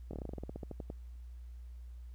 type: slowing click train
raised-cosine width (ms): 2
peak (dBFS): -28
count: 16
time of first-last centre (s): 0.11-0.901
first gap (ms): 23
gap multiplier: 1.11
effects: added 60 Hz sine -45 dBFS peak until 2.14 s + pink hiss -73 dBFS RMS until 2.14 s